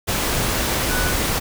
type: tone in noise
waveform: sine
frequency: 1484 Hz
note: F#6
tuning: 5 cents sharp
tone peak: -25 dBFS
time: 0.89-1.13 s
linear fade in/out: 20 ms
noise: pink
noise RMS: -21 dBFS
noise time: 0.07-1.4 s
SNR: -7 dB
effects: none